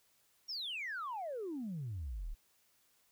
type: exponential sweep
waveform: sine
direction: down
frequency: 5700 to 32 Hz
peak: -37 dBFS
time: 0.48-2.35 s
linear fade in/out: 20 ms
effects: tanh soft clip ceiling -35 dBFS + white hiss -72 dBFS RMS until 3.11 s